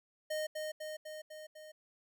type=tone with echo; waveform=square; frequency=617 Hz; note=D#5; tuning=15 cents flat; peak=-35 dBFS; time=0.3-0.47 s; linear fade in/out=10 ms; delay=250 ms; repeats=5; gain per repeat=-3 dB; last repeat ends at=1.72 s; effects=none